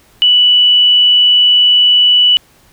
sine tone, 2960 Hz, F#7, in tune, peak -5 dBFS, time 0.22-2.37 s, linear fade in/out 0 ms, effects pink hiss -48 dBFS RMS until 2.72 s

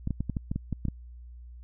clicks, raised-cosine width 5 ms, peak -17 dBFS, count 10, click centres 0.074 / 0.107 / 0.206 / 0.297 / 0.368 / 0.515 / 0.56 / 0.727 / 0.853 / 0.884 s, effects added 60 Hz sine -43 dBFS peak until 1.63 s

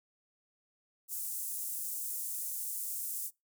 pink high-pass noise, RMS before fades -38 dBFS, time 1.08-3.31 s, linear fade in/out 50 ms, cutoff 8400 Hz, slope 24 dB/octave, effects noise-tail reverb RT60 0.2 s tail -23 dB re dry

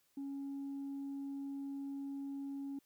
sine tone, 277.2 Hz, C#4, in tune, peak -38 dBFS, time 0.17-2.79 s, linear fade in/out 5 ms, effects tanh soft clip ceiling -38 dBFS + white hiss -75 dBFS RMS until 2.85 s

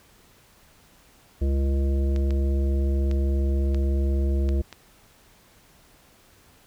harmonic tone, 68.6 Hz, C#2, 17 cents flat, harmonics 1 / 3 / 5 / 7 / 9, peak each -20 / -33 / -32 / -40 / -41 dBFS, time 1.41-4.62 s, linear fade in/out 10 ms
clicks, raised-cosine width 0.2 ms, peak -22 dBFS, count 6, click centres 2.162 / 2.307 / 3.113 / 3.746 / 4.49 / 4.727 s
effects pink hiss -56 dBFS RMS until 6.66 s

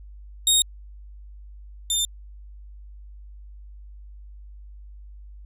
20% pulse tone pair in turn, 3729 / 3597 Hz, A#7 / A7, 0 / +37 cents, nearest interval minor second, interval 63 cents, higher first, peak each -10 / -15 dBFS, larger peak first, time 0.47-0.62 / 1.9-2.05 s, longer neither, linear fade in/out 2 ms, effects added 50 Hz sine -40 dBFS peak until 5.45 s

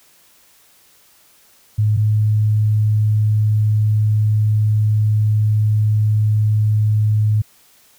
sine tone pair in turn, 106.4 / 106.84 Hz, G#2 / G#2, +42 / +50 cents, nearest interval unison, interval 8 cents, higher second, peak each -12 dBFS, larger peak neither, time 1.78-1.97 / 1.97-7.42 s, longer second, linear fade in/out 10 ms, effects white hiss -52 dBFS RMS until 7.98 s

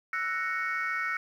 sine chord, F# dominant seventh, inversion third, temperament equal with one note detuned, 1325.4 / 1480 / 1864.7 / 2217 Hz, E6 / F#6 / A#6 / C#7, +9 / 0 / 0 / 0 cents, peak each -33 dBFS, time 0.13-1.17 s, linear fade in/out 2 ms, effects tanh soft clip ceiling -22 dBFS + 10-bit

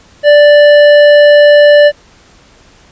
sine tone with hard clipping, 587 Hz, D5, 1 cent flat, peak -3 dBFS, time 0.23-1.92 s, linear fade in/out 50 ms, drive 11 dB, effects pink hiss -43 dBFS RMS until 2.91 s + resampled to 16000 Hz

